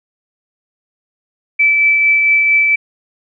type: tone with tremolo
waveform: sine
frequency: 2315 Hz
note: D7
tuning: 25 cents flat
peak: -7 dBFS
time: 1.59-2.76 s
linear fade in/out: 10 ms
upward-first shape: triangle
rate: 4.4 Hz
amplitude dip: 30%
effects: none

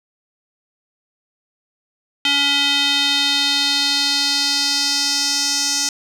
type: tone with band-pass filter sweep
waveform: square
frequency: 283.1 Hz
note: C#4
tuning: 37 cents sharp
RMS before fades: -18 dBFS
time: 2.25-5.89 s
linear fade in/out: 2 ms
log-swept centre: 3200 to 5900 Hz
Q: 3.4
effects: none

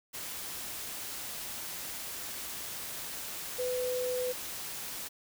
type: tone in noise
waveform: sine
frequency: 501 Hz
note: B4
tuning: 25 cents sharp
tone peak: -30 dBFS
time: 3.58-4.33 s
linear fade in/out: 20 ms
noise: white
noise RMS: -40 dBFS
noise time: 0.13-5.09 s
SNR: +7 dB
effects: none

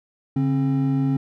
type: tone pair together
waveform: triangle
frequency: 141.6 / 267.5 Hz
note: C#3 / C4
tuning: +37 / +38 cents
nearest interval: major seventh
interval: 1101 cents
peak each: -19 dBFS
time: 0.36-1.17 s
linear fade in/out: 5 ms
effects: none

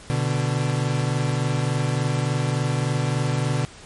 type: tone pair together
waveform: 40% pulse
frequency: 123.95 / 147.4 Hz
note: B2 / D3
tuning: +7 / +7 cents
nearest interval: minor third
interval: 300 cents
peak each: -22 / -23 dBFS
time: 0.1-3.65 s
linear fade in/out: 0 ms
effects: pink hiss -44 dBFS RMS until 3.85 s + MP3 48 kbps

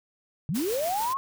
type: linear sweep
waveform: sine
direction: up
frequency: 130.81 to 1108.7 Hz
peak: -25 dBFS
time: 0.49-1.17 s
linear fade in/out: 0 ms
type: noise with tremolo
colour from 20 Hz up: white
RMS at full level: -35 dBFS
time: 0.54-1.14 s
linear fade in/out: 20 ms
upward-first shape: sine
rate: 6.8 Hz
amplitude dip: 30%
effects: none

